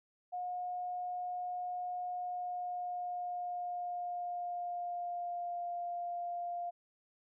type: tone with pitch glide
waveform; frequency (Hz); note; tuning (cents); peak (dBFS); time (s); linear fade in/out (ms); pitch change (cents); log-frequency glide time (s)
sine; 720 to 699.5; F#5 to F5; -47 to +3; -36; 0.32-6.71; 20; -50; 2.11-5.7
effects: none